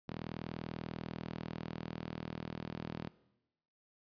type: tone with high-pass filter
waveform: sawtooth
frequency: 40.26 Hz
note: E1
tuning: 40 cents flat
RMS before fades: -44 dBFS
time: 0.08-3.08 s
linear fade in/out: 0 ms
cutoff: 170 Hz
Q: 1.4
effects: noise-tail reverb RT60 0.9 s tail -18 dB re dry + resampled to 11025 Hz